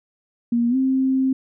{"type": "tone with pitch glide", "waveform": "sine", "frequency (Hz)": [236.3, 263.7], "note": ["A#3", "C4"], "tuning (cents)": [24, 14], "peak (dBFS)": -16, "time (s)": [0.52, 1.33], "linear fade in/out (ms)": 5, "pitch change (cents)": 190, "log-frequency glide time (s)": [0.69, 0.76], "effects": []}